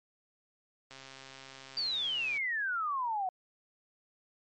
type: click train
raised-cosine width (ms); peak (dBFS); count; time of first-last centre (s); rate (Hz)
0.2; -31; 197; 0.91-2.373; 134
type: exponential sweep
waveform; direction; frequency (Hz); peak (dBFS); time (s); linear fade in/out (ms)
sine; down; 4719 to 723; -30; 1.77-3.29; 2
effects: MP3 48 kbps